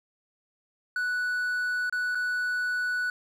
triangle tone with dropouts, 1480 Hz, F#6, in tune, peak -24 dBFS, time 0.96-3.1 s, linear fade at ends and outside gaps 2 ms, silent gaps 1.897-1.925 / 2.149-2.153 s, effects 11-bit

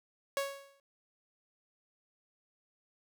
sawtooth tone with exponential decay, 554.4 Hz, C#5, in tune, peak -25 dBFS, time 0.37-0.8 s, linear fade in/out 1 ms, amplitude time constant 93 ms, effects none

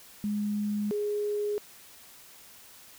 sine tone pair in turn, 207.7 / 415.4 Hz, G#3 / G#4, 0 / 0 cents, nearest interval octave, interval 1200 cents, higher second, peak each -27 dBFS, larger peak neither, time 0.24-0.91 / 0.91-1.58 s, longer neither, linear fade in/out 0 ms, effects white hiss -52 dBFS RMS until 2.98 s

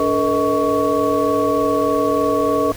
sine tone cluster, 286.7 / 437.2 / 480.5 / 632 / 1120 Hz, D4 / A4 / B4 / D#5 / C#6, -42 / -11 / -48 / +27 / +18 cents, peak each -21 dBFS, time 0-2.72 s, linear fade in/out 2 ms, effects added 107 Hz sine -36 dBFS peak until 2.76 s + pink hiss -36 dBFS RMS until 2.76 s

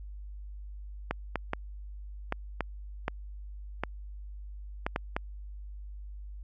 clicks, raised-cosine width 0.5 ms, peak -14 dBFS, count 10, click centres 1.11 / 1.357 / 1.534 / 2.324 / 2.607 / 3.081 / 3.836 / 4.865 / 4.961 / 5.165 s, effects added 50 Hz sine -40 dBFS peak until 6.43 s

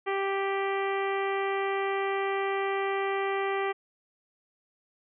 harmonic tone, 392 Hz, G4, in tune, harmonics 1 / 2 / 3 / 4 / 5 / 6 / 7 / 8, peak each -29 / -33 / -35 / -42 / -36 / -40 / -46 / -47 dBFS, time 0.06-3.73 s, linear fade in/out 20 ms, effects none

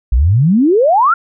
sine exponential sweep, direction up, 53.3 to 1434 Hz, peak -7 dBFS, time 0.12-1.14 s, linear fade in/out 5 ms, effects none

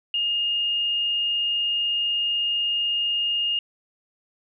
sine tone, 2838 Hz, F7, 27 cents sharp, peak -21 dBFS, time 0.14-3.59 s, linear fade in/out 2 ms, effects none

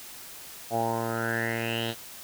10% pulse tone with low-pass filter sweep, 115 Hz, A#2, 23 cents flat, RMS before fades -29 dBFS, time 0.7-1.95 s, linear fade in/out 50 ms, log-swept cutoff 710 to 3700 Hz, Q 6.9, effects white hiss -44 dBFS RMS until 2.23 s

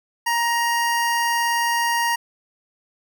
25% pulse tone, 939 Hz, A#5, 12 cents sharp, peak -15 dBFS, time 0.26-2.16 s, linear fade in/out 10 ms, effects none

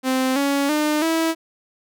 sawtooth tone with pitch steps, 260 / 280.3 / 302.1 / 325.7 Hz, C4 / C#4 / D4 / E4, -11 / +19 / +49 / -21 cents, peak -14 dBFS, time 0.03-1.35 s, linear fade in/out 50 ms, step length 330 ms, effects none

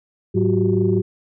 sine tone cluster, 105.9 / 187.3 / 360.1 / 385.4 Hz, G#2 / F#3 / F#4 / G4, +34 / +21 / -47 / -29 cents, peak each -20 dBFS, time 0.34-1.02 s, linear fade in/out 20 ms, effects tanh soft clip ceiling -5 dBFS

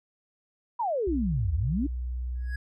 sine exponential two-way sweep, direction down then up, 999 to 73.42 to 308.6 Hz, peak -25 dBFS, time 0.79-1.87 s, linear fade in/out 10 ms, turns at 1.54 s
sine tone, 61.74 Hz, B1, in tune, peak -29 dBFS, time 1.07-2.56 s, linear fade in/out 5 ms
triangle tone with exponential growth, 1661.2 Hz, G#6, in tune, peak -33 dBFS, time 2.35-2.56 s, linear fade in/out 5 ms, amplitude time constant 44 ms
effects none

